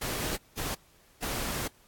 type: noise bursts at uneven times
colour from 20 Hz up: pink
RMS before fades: -33 dBFS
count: 3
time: 0.01-0.37 / 0.57-0.75 / 1.22-1.68 s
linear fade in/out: 10 ms
effects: pink hiss -61 dBFS RMS until 1.87 s + AAC 64 kbps